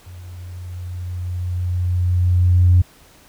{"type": "tone with level ramp", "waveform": "sine", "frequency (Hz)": 89.4, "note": "F2", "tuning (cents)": 41, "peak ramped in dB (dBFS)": [-34, -7], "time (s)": [0.06, 2.82], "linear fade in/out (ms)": 10, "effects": ["tanh soft clip ceiling -4 dBFS", "pink hiss -49 dBFS RMS until 3.28 s"]}